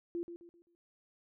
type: tone with echo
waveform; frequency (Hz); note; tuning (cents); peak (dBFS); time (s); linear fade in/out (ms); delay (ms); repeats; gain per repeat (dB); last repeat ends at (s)
sine; 343.4; F4; -29; -34; 0.15-0.23; 0; 130; 4; -9; 0.75
effects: none